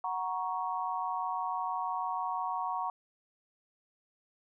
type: chord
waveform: sine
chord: F# major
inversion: none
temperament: equal with one note detuned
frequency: 740 / 942.6 / 1108.7 Hz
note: F#5 / A#5 / C#6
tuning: 0 / +19 / 0 cents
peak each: -36 / -35 / -36 dBFS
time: 0.04-2.9 s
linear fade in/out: 2 ms
effects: none